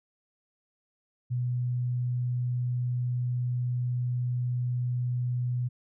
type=tone; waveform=sine; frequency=123.47 Hz; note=B2; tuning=in tune; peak=-26 dBFS; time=1.3-5.69 s; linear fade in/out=20 ms; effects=none